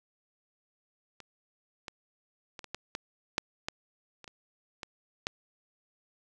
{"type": "clicks", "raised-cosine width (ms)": 0.2, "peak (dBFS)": [-29, -22, -25, -26, -18, -17, -9, -15, -30, -28, -21, -13], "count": 12, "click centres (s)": [1.203, 1.882, 2.592, 2.643, 2.746, 2.951, 3.381, 3.685, 4.243, 4.278, 4.832, 5.269], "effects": []}